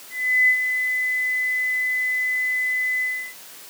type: tone with ADSR envelope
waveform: sine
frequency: 2012 Hz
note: B6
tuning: 32 cents sharp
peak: -12 dBFS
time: 0.1-3.35 s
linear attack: 380 ms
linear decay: 81 ms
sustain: -8 dB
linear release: 330 ms
effects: white hiss -42 dBFS RMS until 3.69 s + high-pass 200 Hz 12 dB/octave